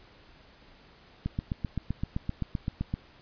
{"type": "click train", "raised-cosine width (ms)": 5, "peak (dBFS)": -17, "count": 14, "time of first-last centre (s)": [1.26, 2.94], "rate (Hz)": 7.74, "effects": ["pink hiss -56 dBFS RMS until 3.21 s", "resampled to 11025 Hz"]}